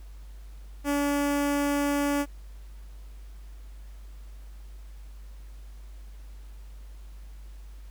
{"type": "tone with notch filter", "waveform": "sawtooth", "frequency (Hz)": 286.2, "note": "D4", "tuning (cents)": -45, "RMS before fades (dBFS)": -26, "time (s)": [0.84, 2.26], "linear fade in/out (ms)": 50, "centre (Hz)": 4000, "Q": 1.6, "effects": ["added 50 Hz sine -41 dBFS peak until 7.9 s", "pink hiss -60 dBFS RMS until 7.9 s"]}